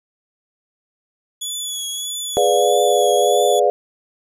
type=tone with vibrato; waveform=20% pulse; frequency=3400 Hz; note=G#7; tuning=40 cents sharp; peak=-18 dBFS; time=1.41-3.6 s; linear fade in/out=10 ms; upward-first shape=triangle; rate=1.6 Hz; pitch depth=42 cents each way
type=chord; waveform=sine; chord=G# diminished seventh; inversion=none; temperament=equal with one note detuned; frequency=415.3 / 493.9 / 587.3 / 709.4 Hz; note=G#4 / B4 / D5 / F5; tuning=0 / 0 / 0 / +27 cents; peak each=-18 dBFS; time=2.37-3.7 s; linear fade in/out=0 ms
effects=none